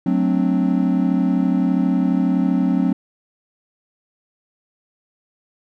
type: chord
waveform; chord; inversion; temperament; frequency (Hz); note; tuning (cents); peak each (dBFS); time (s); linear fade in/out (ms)
triangle; D dominant seventh; first; equal; 185 / 220 / 261.6 / 293.7; F#3 / A3 / C4 / D4; 0 / 0 / 0 / 0; -17 / -22 / -17 / -22; 0.06-2.93; 5
effects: none